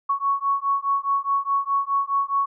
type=beating tone pair; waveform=sine; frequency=1108.7 / 1113.5 Hz; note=C#6 / C#6; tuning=0 / +7 cents; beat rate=4.8 Hz; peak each=-23 dBFS; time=0.09-2.46 s; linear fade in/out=10 ms; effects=none